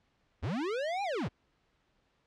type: linear two-way sweep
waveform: square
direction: up then down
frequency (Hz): 60.7 to 826 to 60.7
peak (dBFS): -32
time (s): 0.42-1.29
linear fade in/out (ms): 20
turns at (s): 1.03
effects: pink hiss -73 dBFS RMS until 2.26 s + low-pass 4000 Hz 12 dB/octave